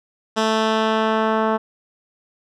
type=tone with low-pass filter sweep; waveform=10% pulse; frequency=220 Hz; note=A3; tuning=in tune; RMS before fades=-19 dBFS; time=0.36-1.58 s; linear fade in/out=20 ms; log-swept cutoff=6100 to 1300 Hz; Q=0.93; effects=none